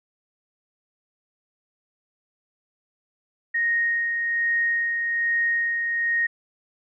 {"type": "tone with tremolo", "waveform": "sine", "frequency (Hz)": 1864.7, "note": "A#6", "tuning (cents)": 0, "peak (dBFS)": -19, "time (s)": [3.54, 6.27], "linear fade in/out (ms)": 10, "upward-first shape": "sine", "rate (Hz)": 1.2, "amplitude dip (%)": 35, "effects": []}